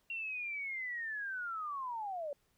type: linear sweep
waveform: sine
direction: down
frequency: 2751 to 554.4 Hz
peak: -37 dBFS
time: 0.1-2.33 s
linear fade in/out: 2 ms
effects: pink hiss -75 dBFS RMS until 2.57 s

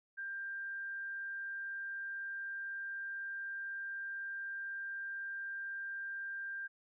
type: tone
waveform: sine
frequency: 1589 Hz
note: G6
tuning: 23 cents sharp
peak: -39 dBFS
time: 0.17-6.68 s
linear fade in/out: 20 ms
effects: none

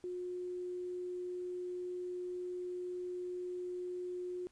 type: tone with quantisation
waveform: sine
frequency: 359.8 Hz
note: F#4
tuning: 48 cents flat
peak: -38 dBFS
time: 0.04-4.47 s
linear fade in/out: 0 ms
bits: 11
effects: pink hiss -70 dBFS RMS until 4.51 s + resampled to 22050 Hz

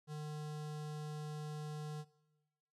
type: tone with notch filter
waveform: square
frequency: 151.2 Hz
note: D#3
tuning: 49 cents flat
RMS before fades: -44 dBFS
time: 0.07-2.05 s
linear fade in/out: 50 ms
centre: 2200 Hz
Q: 2
effects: noise-tail reverb RT60 1.0 s tail -19 dB re dry + low-pass 10000 Hz 12 dB/octave

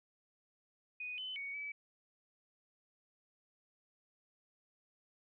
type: tone with pitch steps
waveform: sine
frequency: 2485 / 3034 / 2234 / 2294 Hz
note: D#7 / F#7 / C#7 / D7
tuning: -3 / +43 / +13 / -41 cents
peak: -40 dBFS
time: 1-1.72 s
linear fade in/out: 5 ms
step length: 180 ms
effects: none

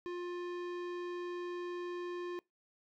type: tone with tanh clipping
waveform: sine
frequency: 353.1 Hz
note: F4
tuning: 19 cents sharp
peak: -40 dBFS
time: 0.06-2.39 s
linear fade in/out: 0 ms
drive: 18 dB
effects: noise-tail reverb RT60 0.2 s tail -24 dB re dry

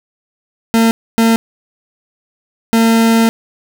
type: tone bursts at uneven times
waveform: 40% pulse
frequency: 227.1 Hz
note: A#3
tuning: 45 cents flat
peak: -7 dBFS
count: 3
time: 0.74-0.91 / 1.18-1.36 / 2.73-3.29 s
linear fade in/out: 0 ms
effects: none

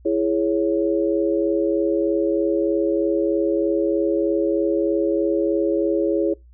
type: chord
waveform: sine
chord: C# minor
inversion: first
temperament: just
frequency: 332.6 / 415.8 / 554.4 Hz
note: E4 / G#4 / C#5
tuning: +16 / +2 / 0 cents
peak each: -20 / -22 / -23 dBFS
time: 0.05-6.34 s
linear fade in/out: 10 ms
effects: noise-tail reverb RT60 0.2 s tail -24 dB re dry + added 60 Hz sine -45 dBFS peak until 6.53 s

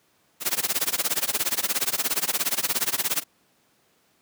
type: noise with tremolo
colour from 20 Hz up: white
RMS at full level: -22 dBFS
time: 0.4-3.24 s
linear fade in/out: 50 ms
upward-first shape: sine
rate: 17 Hz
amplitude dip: 95%
effects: pink hiss -64 dBFS RMS until 4.21 s + high-pass 150 Hz 12 dB/octave

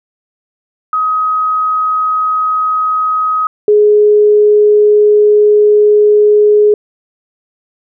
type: tone pair in turn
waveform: sine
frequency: 1263 / 418.9 Hz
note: D#6 / G#4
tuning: +26 / +15 cents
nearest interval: octave + perfect fifth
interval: 1911 cents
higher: first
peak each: -10 / -4 dBFS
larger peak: second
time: 0.93-3.47 / 3.68-6.74 s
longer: second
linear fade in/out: 2 ms
effects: none

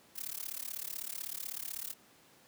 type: noise with amplitude modulation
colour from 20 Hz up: blue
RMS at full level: -37 dBFS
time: 0.15-1.94 s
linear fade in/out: 20 ms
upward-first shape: sine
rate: 36 Hz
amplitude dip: 100%
effects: pink hiss -62 dBFS RMS until 2.47 s + high-pass 150 Hz 12 dB/octave

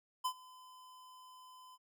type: tone with ADSR envelope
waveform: square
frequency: 1017 Hz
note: C6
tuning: 50 cents flat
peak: -32 dBFS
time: 0.24-1.78 s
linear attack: 15 ms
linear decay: 74 ms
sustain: -23 dB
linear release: 41 ms
effects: none

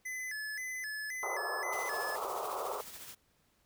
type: tone with vibrato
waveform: square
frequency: 1864.7 Hz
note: A#6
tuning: in tune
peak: -38 dBFS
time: 0.05-2.16 s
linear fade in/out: 10 ms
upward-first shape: square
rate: 1.9 Hz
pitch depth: 140 cents each way
type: band-pass noise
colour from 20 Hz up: white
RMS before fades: -38 dBFS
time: 1.23-2.81 s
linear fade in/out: 0 ms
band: 370 to 1300 Hz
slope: 96 dB/octave
type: noise with tremolo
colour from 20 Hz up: white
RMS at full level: -46 dBFS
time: 1.72-3.15 s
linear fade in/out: 10 ms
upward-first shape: triangle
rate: 14 Hz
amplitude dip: 50%
effects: pink hiss -72 dBFS RMS until 3.65 s

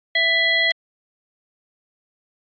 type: harmonic tone with a mistuned harmonic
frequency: 661 Hz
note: E5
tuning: 5 cents sharp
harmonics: 1 / 3 / 5 / 6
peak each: -27 / -17 / -22 / -27 dBFS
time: 0.15-0.72 s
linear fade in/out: 5 ms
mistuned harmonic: 6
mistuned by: +68 cents
effects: AAC 48 kbps

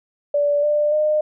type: tone with pitch steps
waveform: sine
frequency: 580 / 594.2 / 608.8 Hz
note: D5 / D5 / D#5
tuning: -22 / +20 / -38 cents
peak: -15 dBFS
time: 0.34-1.21 s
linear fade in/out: 5 ms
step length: 290 ms
effects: none

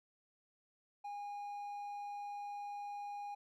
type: tone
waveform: triangle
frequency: 817 Hz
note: G#5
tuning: 29 cents flat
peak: -40 dBFS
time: 1.04-3.35 s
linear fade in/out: 10 ms
effects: none

